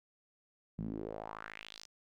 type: tone with band-pass filter sweep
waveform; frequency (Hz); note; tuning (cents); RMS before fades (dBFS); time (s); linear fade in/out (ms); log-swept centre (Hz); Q
sawtooth; 53.6; A1; -45; -44; 0.78-1.86; 10; 170 to 5800; 3.3
effects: none